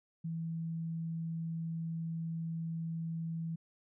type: tone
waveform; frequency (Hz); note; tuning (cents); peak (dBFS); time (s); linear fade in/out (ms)
sine; 164.2; E3; -6; -35; 0.24-3.56; 10
effects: none